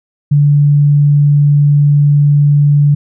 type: tone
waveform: sine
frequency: 145.2 Hz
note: D3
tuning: 19 cents flat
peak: -5 dBFS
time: 0.31-2.95 s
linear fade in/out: 10 ms
effects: none